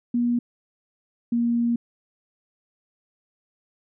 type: tone pair in turn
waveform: sine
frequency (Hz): 240 / 235.9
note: B3 / A#3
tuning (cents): -49 / +21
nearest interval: unison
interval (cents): 30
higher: first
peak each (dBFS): -19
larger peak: neither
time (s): 0.14-0.39 / 1.32-1.76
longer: second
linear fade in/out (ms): 5
effects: none